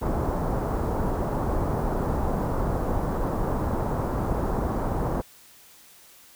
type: low-pass noise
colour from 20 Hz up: pink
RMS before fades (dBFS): -26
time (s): 0.01-5.22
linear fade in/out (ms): 20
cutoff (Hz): 1100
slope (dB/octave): 24
effects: white hiss -52 dBFS RMS until 6.35 s